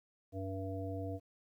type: harmonic tone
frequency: 96 Hz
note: G2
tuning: 36 cents flat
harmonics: 1 / 3 / 5 / 7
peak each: -40 / -43 / -45 / -45 dBFS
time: 0.32-1.2 s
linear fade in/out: 50 ms
effects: 12-bit